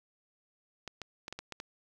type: clicks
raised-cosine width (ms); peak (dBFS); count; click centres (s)
0.2; -23; 7; 0.877 / 1.017 / 1.281 / 1.326 / 1.39 / 1.523 / 1.601
effects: 10-bit